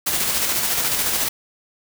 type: noise with tremolo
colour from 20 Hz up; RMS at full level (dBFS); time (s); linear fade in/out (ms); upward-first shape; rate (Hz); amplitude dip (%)
white; -20; 0.06-1.29; 10; square; 14; 30
effects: none